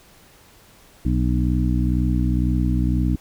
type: harmonic tone with a mistuned harmonic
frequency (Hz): 62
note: B1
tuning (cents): +7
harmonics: 1 / 2 / 3 / 4 / 5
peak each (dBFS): -20 / -23 / -25 / -26 / -27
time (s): 1.05-3.16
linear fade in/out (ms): 5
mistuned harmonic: 5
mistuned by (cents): -25
effects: pink hiss -51 dBFS RMS until 3.2 s